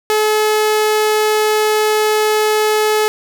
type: tone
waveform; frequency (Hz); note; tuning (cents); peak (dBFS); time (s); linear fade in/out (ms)
sawtooth; 428.4; A4; -46; -8; 0.1-3.08; 0
effects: none